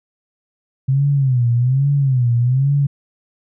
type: tone with vibrato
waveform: sine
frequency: 130 Hz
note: C3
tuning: 11 cents flat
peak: -12 dBFS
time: 0.88-2.87 s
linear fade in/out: 10 ms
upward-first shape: sine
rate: 1.2 Hz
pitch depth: 160 cents each way
effects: none